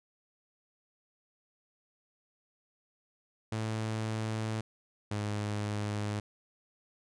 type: tone pair in turn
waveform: sawtooth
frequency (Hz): 110 / 104.37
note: A2 / G#2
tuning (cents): 0 / +9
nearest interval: minor second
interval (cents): 91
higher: first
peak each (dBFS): -28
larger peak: neither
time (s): 3.52-4.61 / 5.11-6.2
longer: neither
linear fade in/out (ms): 5
effects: resampled to 22050 Hz